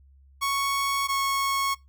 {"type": "tone pair in turn", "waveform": "sawtooth", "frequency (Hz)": [1108.7, 1099.8], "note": ["C#6", "C#6"], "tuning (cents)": [0, -14], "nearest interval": "unison", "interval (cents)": 14, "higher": "first", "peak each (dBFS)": -20, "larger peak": "neither", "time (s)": [[0.41, 1.08], [1.08, 1.75]], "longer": "neither", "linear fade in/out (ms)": 20, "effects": ["noise-tail reverb RT60 0.2 s tail -22 dB re dry", "added 68 Hz sine -52 dBFS peak until 1.88 s"]}